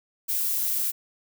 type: noise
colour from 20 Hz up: violet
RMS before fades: -26 dBFS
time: 0.28-0.92 s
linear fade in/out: 20 ms
effects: none